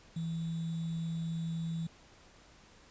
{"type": "tone with sample-and-hold", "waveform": "sine", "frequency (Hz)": 164.81, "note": "E3", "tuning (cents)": 0, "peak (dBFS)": -33, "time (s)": [0.16, 1.87], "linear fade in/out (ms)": 5, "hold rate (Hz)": 3675, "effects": ["pink hiss -59 dBFS RMS until 2.9 s", "resampled to 16000 Hz"]}